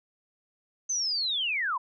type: linear sweep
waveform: sine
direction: down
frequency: 6272 to 932.3 Hz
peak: -26 dBFS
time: 0.89-1.78 s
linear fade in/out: 10 ms
effects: none